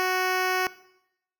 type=tone with notch filter; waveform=10% pulse; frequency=370 Hz; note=F#4; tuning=in tune; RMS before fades=-25 dBFS; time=0-0.67 s; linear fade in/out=0 ms; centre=8600 Hz; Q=1.3; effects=noise-tail reverb RT60 0.8 s tail -18 dB re dry